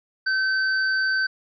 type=tone pair together; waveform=sine; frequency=1539 / 4612 Hz; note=G6 / D8; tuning=-32 / -32 cents; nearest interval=octave + perfect fifth; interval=1900 cents; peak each=-20 / -30 dBFS; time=0.26-1.27 s; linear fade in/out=10 ms; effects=none